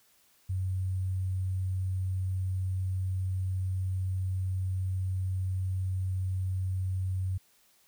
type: tone with sample-and-hold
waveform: sine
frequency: 93.5 Hz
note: F#2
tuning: 19 cents sharp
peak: -28 dBFS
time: 0.49-7.38 s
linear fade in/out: 10 ms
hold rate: 8820 Hz
effects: white hiss -65 dBFS RMS until 7.87 s